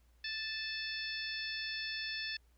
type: harmonic tone with a mistuned harmonic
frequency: 880 Hz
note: A5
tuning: in tune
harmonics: 2 / 3 / 4 / 5 / 6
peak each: -42 / -44 / -45 / -44 / -44 dBFS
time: 0.24-2.37 s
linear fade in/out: 5 ms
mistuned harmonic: 3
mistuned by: -15 cents
effects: added 59 Hz sine -64 dBFS peak until 2.57 s + pink hiss -75 dBFS RMS until 2.57 s